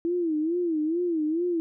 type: tone with vibrato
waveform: sine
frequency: 328.9 Hz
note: E4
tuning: 4 cents flat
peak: -23 dBFS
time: 0.05-1.6 s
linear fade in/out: 0 ms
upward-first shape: sine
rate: 2.3 Hz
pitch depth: 140 cents each way
effects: none